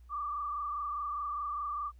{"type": "tone with frequency modulation", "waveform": "sine", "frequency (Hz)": 1174.7, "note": "D6", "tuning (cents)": 0, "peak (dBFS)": -33, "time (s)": [0.09, 1.92], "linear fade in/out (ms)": 50, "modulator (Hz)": 24.9, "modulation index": 1.6, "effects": ["added 60 Hz sine -52 dBFS peak until 1.99 s", "pink hiss -75 dBFS RMS until 1.99 s"]}